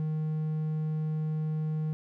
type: tone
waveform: triangle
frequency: 155.5 Hz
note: D#3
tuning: 1 cent flat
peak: -26 dBFS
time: 0-1.93 s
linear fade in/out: 0 ms
effects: none